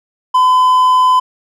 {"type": "tone", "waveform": "triangle", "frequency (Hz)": 1014, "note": "B5", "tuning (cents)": 45, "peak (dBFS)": -5, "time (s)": [0.34, 1.2], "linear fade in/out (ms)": 10, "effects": []}